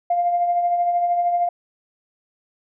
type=tone with tremolo; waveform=sine; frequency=700 Hz; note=F5; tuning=4 cents sharp; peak=-14 dBFS; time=0.1-1.49 s; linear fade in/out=5 ms; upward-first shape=triangle; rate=13 Hz; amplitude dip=50%; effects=tanh soft clip ceiling -10 dBFS